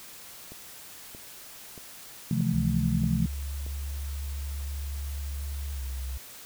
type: click train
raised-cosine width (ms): 2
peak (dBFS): -31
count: 6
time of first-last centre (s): 0.52-3.665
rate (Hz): 1.59
type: chord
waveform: sine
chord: F major seventh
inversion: second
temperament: just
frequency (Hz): 130.96 / 163.7 / 174.61 / 218.3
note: C3 / E3 / F3 / A3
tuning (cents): +2 / -12 / 0 / -13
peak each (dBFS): -29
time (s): 2.31-3.26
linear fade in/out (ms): 2
type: tone with pitch glide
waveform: sine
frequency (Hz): 70.2 to 65.5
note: C#2 to C2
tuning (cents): +22 to +2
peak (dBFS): -31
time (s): 2.53-6.18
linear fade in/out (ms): 10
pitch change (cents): -120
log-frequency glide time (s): 5.75-5.81
effects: white hiss -46 dBFS RMS until 6.45 s